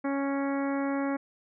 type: harmonic tone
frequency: 277.2 Hz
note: C#4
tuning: in tune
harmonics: 1 / 2 / 3 / 4 / 5 / 6 / 7 / 8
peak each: -28 / -34 / -38 / -40 / -42 / -44 / -45 / -46 dBFS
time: 0.04-1.17 s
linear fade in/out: 10 ms
effects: none